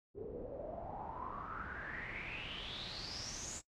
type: noise with low-pass filter sweep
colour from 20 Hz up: pink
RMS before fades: -45 dBFS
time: 0.14-3.62 s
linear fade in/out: 50 ms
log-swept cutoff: 400 to 7500 Hz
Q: 8.9
effects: noise-tail reverb RT60 0.1 s tail -18 dB re dry